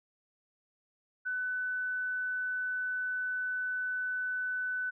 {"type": "tone", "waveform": "sine", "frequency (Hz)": 1500, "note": "F#6", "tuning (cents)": 23, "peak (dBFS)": -31, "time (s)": [1.25, 4.91], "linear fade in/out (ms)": 20, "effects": []}